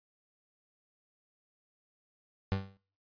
30% pulse tone with exponential decay, 97 Hz, G2, 18 cents flat, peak -23 dBFS, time 2.52-2.77 s, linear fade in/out 0 ms, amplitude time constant 53 ms, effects noise-tail reverb RT60 0.4 s tail -19 dB re dry + resampled to 11025 Hz

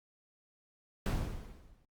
brown noise with exponential decay, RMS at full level -27 dBFS, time 1.06-1.85 s, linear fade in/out 1 ms, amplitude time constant 170 ms, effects Opus 48 kbps

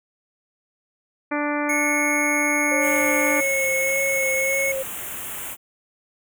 harmonic tone, 293.7 Hz, D4, in tune, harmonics 1 / 2 / 3 / 4 / 5 / 6 / 7 / 8, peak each -25 / -28 / -30 / -31 / -32 / -33 / -33 / -34 dBFS, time 1.31-3.41 s, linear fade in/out 10 ms
square tone, 2188 Hz, C#7, 23 cents flat, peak -22 dBFS, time 1.69-4.72 s, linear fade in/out 5 ms
sine tone with vibrato, 536 Hz, C5, 42 cents sharp, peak -24 dBFS, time 2.71-4.83 s, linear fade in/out 10 ms, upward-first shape sine, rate 1.7 Hz, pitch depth 29 cents each way
white band-stop noise, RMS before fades -32 dBFS, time 2.8-5.57 s, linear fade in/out 50 ms, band 3200 to 6900 Hz, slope 48 dB/octave
effects none

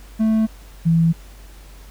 triangle / sine tone pair in turn, 220 / 165.19 Hz, A3 / E3, 0 / +4 cents, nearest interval perfect fourth, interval 496 cents, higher first, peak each -12 dBFS, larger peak neither, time 0.19-0.47 / 0.85-1.13 s, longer neither, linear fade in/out 20 ms, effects added 48 Hz sine -39 dBFS peak until 1.9 s + pink hiss -48 dBFS RMS until 1.9 s

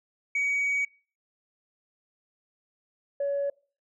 sine tone pair in turn, 2259 / 563.6 Hz, C#7 / C#5, +32 / +29 cents, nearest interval 2 octaves, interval 2403 cents, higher first, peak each -22 / -24 dBFS, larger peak first, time 0.35-0.85 / 3.2-3.5 s, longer first, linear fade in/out 5 ms, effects noise-tail reverb RT60 0.4 s tail -25 dB re dry + tanh soft clip ceiling -22 dBFS

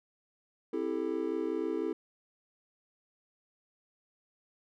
triangle chord, A minor seventh, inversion first, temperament just, 264 / 330 / 396 / 440 Hz, C4 / E4 / G4 / A4, +16 / +2 / +18 / 0 cents, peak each -37 / -32 / -35 / -34 dBFS, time 0.73-1.93 s, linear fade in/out 5 ms, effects none

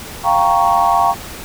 sine chord, G half-diminished seventh, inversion third, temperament equal, 698.5 / 784 / 932.3 / 1108.7 Hz, F5 / G5 / Bb5 / Db6, 0 / 0 / 0 / 0 cents, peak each -16 dBFS, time 0.23-1.15 s, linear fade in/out 50 ms, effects pink hiss -31 dBFS RMS until 1.44 s

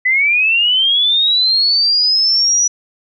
sine linear sweep, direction up, 1987 to 5900 Hz, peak -10 dBFS, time 0.05-2.68 s, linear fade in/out 10 ms, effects none

